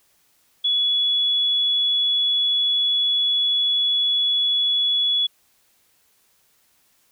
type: tone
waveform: sine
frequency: 3393 Hz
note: G#7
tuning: 36 cents sharp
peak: -17 dBFS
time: 0.64-5.27 s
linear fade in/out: 10 ms
effects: white hiss -62 dBFS RMS until 7.11 s